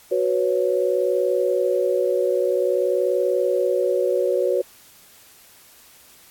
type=chord; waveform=sine; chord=F# suspended fourth; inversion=none; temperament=equal; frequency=370 / 493.9 / 554.4 Hz; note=F#4 / B4 / C#5; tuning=0 / 0 / 0 cents; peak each=-22 dBFS; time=0.11-4.62 s; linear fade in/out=10 ms; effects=white hiss -50 dBFS RMS until 6.3 s + AAC 64 kbps